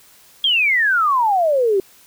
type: exponential sweep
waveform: sine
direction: down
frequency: 3312 to 372.7 Hz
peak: -13 dBFS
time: 0.44-1.8 s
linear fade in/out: 2 ms
effects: white hiss -49 dBFS RMS until 2.06 s